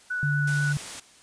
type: tone with vibrato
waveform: sine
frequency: 1480 Hz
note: F#6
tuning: in tune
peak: -26 dBFS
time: 0.1-0.73 s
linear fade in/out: 10 ms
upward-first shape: triangle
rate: 8.1 Hz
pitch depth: 11 cents each way
type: tone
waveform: sine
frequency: 145.3 Hz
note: D3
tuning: 18 cents flat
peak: -23 dBFS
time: 0.23-0.77 s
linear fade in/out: 0 ms
type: noise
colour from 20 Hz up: white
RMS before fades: -37 dBFS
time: 0.47-1 s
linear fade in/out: 5 ms
effects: white hiss -54 dBFS RMS until 1.22 s + resampled to 22050 Hz